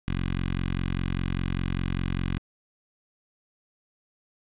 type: tone with notch filter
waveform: 10% pulse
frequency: 45 Hz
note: F#1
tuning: 47 cents flat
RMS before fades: -28 dBFS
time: 0.08-2.38 s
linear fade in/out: 0 ms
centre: 630 Hz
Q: 0.6
effects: resampled to 8000 Hz + 9-bit